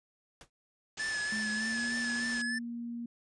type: noise with exponential decay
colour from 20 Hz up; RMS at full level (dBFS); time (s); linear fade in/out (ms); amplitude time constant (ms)
pink; -45; 0.41-0.5; 1; 18
type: low-pass noise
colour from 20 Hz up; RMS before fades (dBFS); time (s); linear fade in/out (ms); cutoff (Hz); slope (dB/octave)
white; -44; 0.97-2.42; 5; 7600; 96
type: tone with vibrato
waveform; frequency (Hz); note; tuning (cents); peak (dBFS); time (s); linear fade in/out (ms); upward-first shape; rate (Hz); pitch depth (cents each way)
square; 1731; A6; -29; -33; 0.99-2.59; 10; sine; 3.3; 36
type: tone with pitch glide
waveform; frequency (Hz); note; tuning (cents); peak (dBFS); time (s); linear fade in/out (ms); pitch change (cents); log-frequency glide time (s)
sine; 213.9 to 236; A3 to A#3; -49 to +22; -36; 1.32-3.06; 5; +171; 1.52-1.84
effects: resampled to 22050 Hz